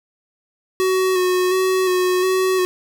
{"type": "tone with vibrato", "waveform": "square", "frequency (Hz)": 370, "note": "F#4", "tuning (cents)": 0, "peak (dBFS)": -16, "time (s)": [0.8, 2.65], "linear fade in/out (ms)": 0, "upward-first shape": "square", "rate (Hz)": 1.4, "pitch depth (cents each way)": 22, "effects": []}